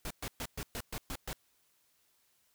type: noise bursts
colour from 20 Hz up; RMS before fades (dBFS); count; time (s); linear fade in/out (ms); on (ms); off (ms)
pink; -39; 8; 0.05-1.33; 0; 55; 120
effects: white hiss -72 dBFS RMS until 2.54 s